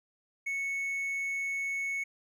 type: tone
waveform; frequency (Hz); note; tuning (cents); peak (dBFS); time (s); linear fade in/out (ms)
triangle; 2209; C#7; -7; -29; 0.46-2.04; 10
effects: none